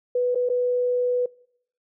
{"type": "tone with dropouts", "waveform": "sine", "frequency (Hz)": 493.9, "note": "B4", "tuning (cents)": 0, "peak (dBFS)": -19, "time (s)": [0.15, 1.26], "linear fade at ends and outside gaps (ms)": 5, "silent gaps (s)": [[0.348, 0.355], [0.49, 0.498]], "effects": ["noise-tail reverb RT60 0.7 s tail -24 dB re dry"]}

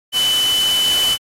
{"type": "tone in noise", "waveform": "sine", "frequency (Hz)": 3005, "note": "F#7", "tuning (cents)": 26, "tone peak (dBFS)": -14, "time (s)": [0.12, 1.18], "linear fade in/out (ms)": 50, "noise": "white", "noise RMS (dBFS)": -22, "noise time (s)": [0.12, 1.18], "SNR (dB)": 5, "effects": ["low-pass 12000 Hz 12 dB/octave", "AAC 48 kbps"]}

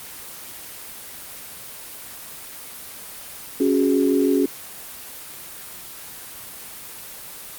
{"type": "chord", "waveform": "sine", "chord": "C# suspended fourth", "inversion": "none", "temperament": "just", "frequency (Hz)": [277.2, 369.6, 415.8], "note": ["C#4", "F#4", "G#4"], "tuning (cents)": [0, -2, 2], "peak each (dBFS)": [-18, -21, -22], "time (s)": [3.6, 4.46], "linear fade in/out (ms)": 5, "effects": ["white hiss -37 dBFS RMS until 7.58 s", "Opus 24 kbps"]}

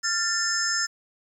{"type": "tone cluster", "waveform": "sine", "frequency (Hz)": [1389, 1775, 5220, 6430, 7240], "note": ["F6", "A6", "E8", "G8", "A8"], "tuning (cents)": [-10, 15, -18, 43, 48], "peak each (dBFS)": [-31, -28, -27, -33, -30], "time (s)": [0.03, 0.87], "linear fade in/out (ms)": 20, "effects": ["9-bit"]}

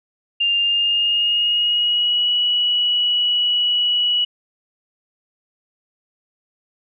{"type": "tone with pitch glide", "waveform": "sine", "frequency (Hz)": [2800, 2932], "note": ["F7", "F#7"], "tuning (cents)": [4, -16], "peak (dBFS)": -15, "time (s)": [0.4, 4.25], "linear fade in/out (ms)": 10, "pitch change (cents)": 80, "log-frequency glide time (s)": [0.59, 2.3], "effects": []}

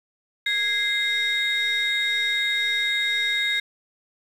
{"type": "tone cluster", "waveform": "sine", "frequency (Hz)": [1649, 2092, 3742], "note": ["G#6", "C7", "A#7"], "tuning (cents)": [-13, -1, 6], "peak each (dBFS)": [-26, -23, -23], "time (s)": [0.46, 3.6], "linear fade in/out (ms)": 5, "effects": ["tanh soft clip ceiling -16 dBFS", "8-bit"]}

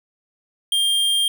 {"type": "tone", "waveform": "square", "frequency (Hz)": 3200, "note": "G7", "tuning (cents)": 35, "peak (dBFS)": -17, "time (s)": [0.72, 1.28], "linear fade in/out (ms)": 2, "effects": ["9-bit"]}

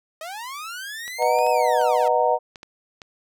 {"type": "linear two-way sweep", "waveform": "sawtooth", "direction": "up then down", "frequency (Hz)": [612, 2594, 612], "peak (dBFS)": -28, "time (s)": [0.21, 2.08], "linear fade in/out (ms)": 2, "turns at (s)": 1.5}
{"type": "clicks", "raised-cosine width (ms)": 0.2, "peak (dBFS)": -22, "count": 8, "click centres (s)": [1.079, 1.224, 1.388, 1.466, 1.814, 2.558, 2.631, 3.018]}
{"type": "chord", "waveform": "sine", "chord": "B major seventh", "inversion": "none", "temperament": "just", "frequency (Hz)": [493.9, 617.4, 740.8, 926], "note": ["B4", "D#5", "F#5", "A#5"], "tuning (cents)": [0, -14, 2, -12], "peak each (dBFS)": -22, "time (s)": [1.18, 2.39], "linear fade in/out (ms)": 50}
{"effects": []}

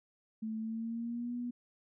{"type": "tone with pitch glide", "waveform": "sine", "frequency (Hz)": [220, 242.7], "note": ["A3", "B3"], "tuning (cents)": [0, -30], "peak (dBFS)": -35, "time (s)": [0.42, 1.51], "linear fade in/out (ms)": 10, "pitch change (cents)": 170, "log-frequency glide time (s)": [0.58, 1.34], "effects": []}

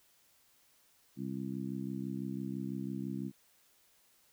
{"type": "harmonic tone", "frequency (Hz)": 66, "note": "C2", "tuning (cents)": 16, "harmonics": [2, 3, 4, 5], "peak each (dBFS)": [-43, -39, -41, -45], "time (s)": [1.16, 3.32], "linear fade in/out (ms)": 50, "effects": ["white hiss -68 dBFS RMS until 4.32 s"]}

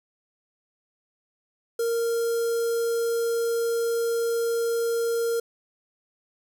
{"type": "tone with notch filter", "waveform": "square", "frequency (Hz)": 464.1, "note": "A#4", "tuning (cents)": -8, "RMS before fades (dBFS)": -25, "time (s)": [1.79, 5.4], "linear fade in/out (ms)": 5, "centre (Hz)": 2400, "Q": 0.52, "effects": []}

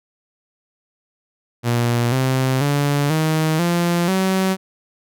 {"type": "tone with pitch steps", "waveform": "sawtooth", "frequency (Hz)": [119.3, 130.85, 143.52, 157.42, 172.66, 189.38], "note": ["A#2", "C3", "D3", "D#3", "F3", "F#3"], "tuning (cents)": [41, 0, -40, 21, -19, 41], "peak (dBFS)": -12, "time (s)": [1.63, 4.57], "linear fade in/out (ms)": 50, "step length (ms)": 490, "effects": []}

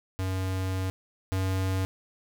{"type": "tone pair in turn", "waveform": "square", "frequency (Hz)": [94.1, 94.62], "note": ["F#2", "F#2"], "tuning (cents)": [30, 39], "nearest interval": "unison", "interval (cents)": 9, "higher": "second", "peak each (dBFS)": [-28, -26], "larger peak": "second", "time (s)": [[0.19, 0.9], [1.32, 1.85]], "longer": "first", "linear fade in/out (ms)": 0, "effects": []}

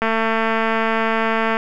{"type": "click train", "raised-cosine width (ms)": 0.5, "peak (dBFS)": -5, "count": 348, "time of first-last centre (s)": [0.02, 1.569], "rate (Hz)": 224, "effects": []}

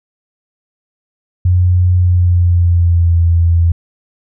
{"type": "tone with pitch glide", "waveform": "sine", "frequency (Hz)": [90.1, 84.55], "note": ["F#2", "E2"], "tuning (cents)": [-45, 44], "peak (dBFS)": -7, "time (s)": [1.45, 3.72], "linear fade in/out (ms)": 5, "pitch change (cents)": -111, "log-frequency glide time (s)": [1.95, 3.18], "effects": []}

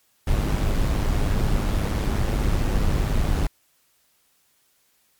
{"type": "noise with amplitude modulation", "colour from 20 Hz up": "brown", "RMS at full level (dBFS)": -19, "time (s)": [0.27, 3.47], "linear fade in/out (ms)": 5, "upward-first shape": "sine", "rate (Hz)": 103, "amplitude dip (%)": 45, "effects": ["white hiss -64 dBFS RMS until 5.19 s", "MP3 96 kbps"]}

